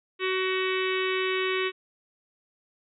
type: harmonic tone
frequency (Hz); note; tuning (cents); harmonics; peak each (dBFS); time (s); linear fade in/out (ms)
375.2; F#4; +24; 1 / 3 / 4 / 5 / 6 / 7 / 8 / 9 / 10; -27 / -34 / -38 / -34 / -34 / -35 / -36 / -42 / -40; 0.19-1.72; 50
effects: none